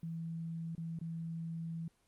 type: tone with dropouts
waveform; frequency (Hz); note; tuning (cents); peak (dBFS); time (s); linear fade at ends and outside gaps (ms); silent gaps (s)
sine; 164.81; E3; 0; -38; 0.03-1.88; 2; 0.751-0.779 / 0.989-1.013
effects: pink hiss -73 dBFS RMS until 2.07 s + Opus 24 kbps

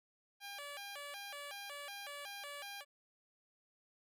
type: tone with vibrato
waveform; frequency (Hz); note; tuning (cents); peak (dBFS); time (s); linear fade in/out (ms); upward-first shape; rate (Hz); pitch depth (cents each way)
10% pulse; 680; F5; -46; -37; 0.4-2.85; 50; square; 2.7; 290
effects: none

